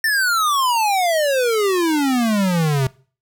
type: exponential sweep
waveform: square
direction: down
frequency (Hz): 1818 to 128.5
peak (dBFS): -16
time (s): 0.04-2.87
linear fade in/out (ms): 2
effects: noise-tail reverb RT60 0.4 s tail -22 dB re dry